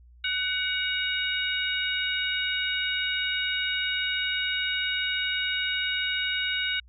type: harmonic tone with a mistuned harmonic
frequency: 749 Hz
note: F#5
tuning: 21 cents sharp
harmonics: 2 / 3 / 4 / 5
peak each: -31 / -31 / -31 / -31 dBFS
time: 0.24-6.8 s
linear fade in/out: 5 ms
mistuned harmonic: 4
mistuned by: -66 cents
effects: added 60 Hz sine -50 dBFS peak until 6.88 s